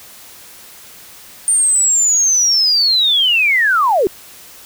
sine linear sweep, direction down, 8970 to 343.5 Hz, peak -10 dBFS, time 1.48-4.07 s, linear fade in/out 0 ms, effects white hiss -39 dBFS RMS until 4.65 s

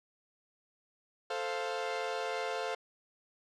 sawtooth chord, F major, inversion first, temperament equal, 440 / 523.3 / 698.5 Hz, A4 / C5 / F5, 0 / 0 / 0 cents, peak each -34 dBFS, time 1.3-2.75 s, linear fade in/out 5 ms, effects low-pass 5000 Hz 12 dB/octave

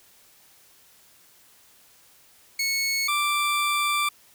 20% pulse tone pair in turn, 2200 / 1175.2 Hz, C#7 / D6, -14 / +1 cents, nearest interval major seventh, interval 1085 cents, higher first, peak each -18 / -17 dBFS, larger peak second, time 2.59-3.08 / 3.08-4.09 s, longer second, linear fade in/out 5 ms, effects white hiss -56 dBFS RMS until 4.34 s

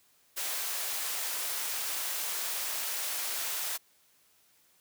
white high-pass noise, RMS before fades -34 dBFS, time 0.36-3.78 s, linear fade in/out 20 ms, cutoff 570 Hz, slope 12 dB/octave, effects white hiss -66 dBFS RMS until 4.8 s + high-pass 60 Hz 12 dB/octave

